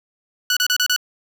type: tone bursts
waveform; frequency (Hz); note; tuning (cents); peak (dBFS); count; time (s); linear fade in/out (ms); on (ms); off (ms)
15% pulse; 1478; F#6; -2; -9; 5; 0.5-0.963; 2; 67; 32
effects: none